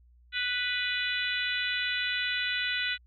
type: harmonic tone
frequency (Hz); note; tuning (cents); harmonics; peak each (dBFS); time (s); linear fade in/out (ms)
493.9; B4; 0; 3 / 4 / 5 / 6 / 7 / 8; -33 / -34 / -35 / -36 / -36 / -37; 0.32-2.98; 50
effects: added 60 Hz sine -56 dBFS peak until 3.06 s